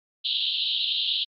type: band-pass noise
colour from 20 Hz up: white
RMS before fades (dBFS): -26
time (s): 0.24-1.25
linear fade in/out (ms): 20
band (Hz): 2900 to 4100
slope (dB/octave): 96
effects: MP3 48 kbps